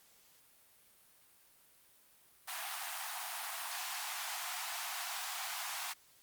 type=high-pass noise; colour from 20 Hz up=pink; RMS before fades=-41 dBFS; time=2.47-5.94 s; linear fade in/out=20 ms; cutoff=690 Hz; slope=96 dB/octave; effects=white hiss -65 dBFS RMS until 6.22 s + Opus 48 kbps